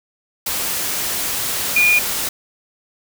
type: tone in noise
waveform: sine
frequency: 2431 Hz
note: D#7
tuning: 41 cents flat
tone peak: -11 dBFS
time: 1.76-1.99 s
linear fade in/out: 5 ms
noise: white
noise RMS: -22 dBFS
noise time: 0.46-2.29 s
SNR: +8 dB
effects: none